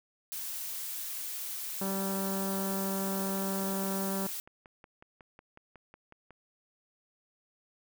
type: noise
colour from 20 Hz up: blue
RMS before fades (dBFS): -38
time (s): 0.32-4.4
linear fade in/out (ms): 0
type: harmonic tone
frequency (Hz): 193.8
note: G3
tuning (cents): -20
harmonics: 1 / 2 / 3 / 4 / 5 / 6 / 7 / 8 / 9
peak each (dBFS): -33 / -39 / -40 / -45 / -44 / -49 / -48 / -53 / -54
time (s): 1.81-4.27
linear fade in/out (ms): 5
type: click train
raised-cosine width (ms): 0.5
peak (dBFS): -36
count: 19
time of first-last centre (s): 3.01-6.307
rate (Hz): 5.46
effects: none